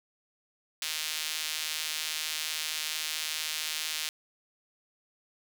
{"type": "tone with high-pass filter", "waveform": "sawtooth", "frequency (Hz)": 155.6, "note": "D#3", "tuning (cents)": 0, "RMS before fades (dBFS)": -34, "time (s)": [0.82, 4.09], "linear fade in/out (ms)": 2, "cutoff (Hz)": 3200, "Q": 1.1, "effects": []}